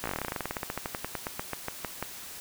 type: slowing click train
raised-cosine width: 0.5 ms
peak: -16 dBFS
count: 30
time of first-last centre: 0.04-2.026 s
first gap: 16 ms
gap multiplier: 1.09
effects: white hiss -43 dBFS RMS until 2.4 s